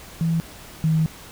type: tone pair in turn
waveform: sine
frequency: 164.81 / 158.88 Hz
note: E3 / D#3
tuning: 0 / +37 cents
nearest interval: minor second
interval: 63 cents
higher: first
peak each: -18 / -16 dBFS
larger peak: second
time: 0.21-0.4 / 0.84-1.06 s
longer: second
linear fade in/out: 0 ms
effects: pink hiss -42 dBFS RMS until 1.31 s